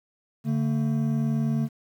triangle tone pair together, 144.53 / 224.5 Hz, D3 / A3, -27 / +35 cents, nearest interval minor sixth, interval 762 cents, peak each -23 dBFS, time 0.44-1.69 s, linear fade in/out 50 ms, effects 9-bit

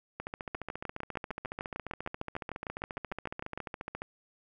two click trains, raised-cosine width 0.5 ms, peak -21 / -22 dBFS, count 21 / 56, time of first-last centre 0.55-3.576 / 0.2-4.019 s, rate 6.61 / 14.4 Hz, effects none

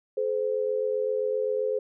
sine tone pair together, 427.2 / 514.9 Hz, G#4 / C5, +49 / -28 cents, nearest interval minor third, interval 323 cents, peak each -27 dBFS, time 0.17-1.79 s, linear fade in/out 5 ms, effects none

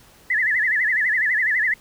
sine tone with vibrato, 1864.7 Hz, A#6, in tune, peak -17 dBFS, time 0.3-1.74 s, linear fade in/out 5 ms, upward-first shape sine, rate 12 Hz, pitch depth 170 cents each way, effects pink hiss -51 dBFS RMS until 1.8 s

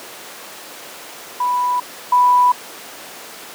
sine tone pair in turn, 987.8 / 987.8 Hz, B5 / B5, 0 / 0 cents, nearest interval unison, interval 0 cents, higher neither, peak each -15 / -9 dBFS, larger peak second, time 1.4-1.8 / 2.12-2.52 s, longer neither, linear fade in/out 5 ms, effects pink hiss -34 dBFS RMS until 3.54 s + high-pass 400 Hz 12 dB/octave

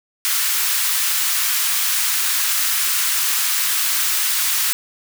white high-pass noise, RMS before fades -19 dBFS, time 0.25-4.73 s, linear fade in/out 0 ms, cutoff 1100 Hz, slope 24 dB/octave, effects none

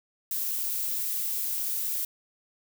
violet noise, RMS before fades -30 dBFS, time 0.31-2.05 s, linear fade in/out 2 ms, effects none

